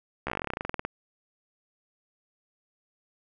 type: slowing click train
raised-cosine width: 0.5 ms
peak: -15 dBFS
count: 20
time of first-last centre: 0.27-0.85 s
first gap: 14 ms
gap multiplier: 1.08
effects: none